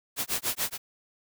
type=noise with tremolo; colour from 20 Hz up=white; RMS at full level=-27 dBFS; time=0.16-0.78 s; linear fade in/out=50 ms; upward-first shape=sine; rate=6.9 Hz; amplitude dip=100%; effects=none